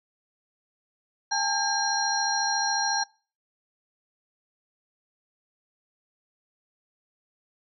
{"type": "tone cluster", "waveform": "sine", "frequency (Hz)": [806, 880, 1611, 4173, 5650], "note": ["G5", "A5", "G6", "C8", "F8"], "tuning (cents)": [48, 0, 47, -5, 19], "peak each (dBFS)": -30, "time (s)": [1.31, 3.04], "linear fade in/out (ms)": 10, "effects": ["noise-tail reverb RT60 0.4 s tail -25 dB re dry"]}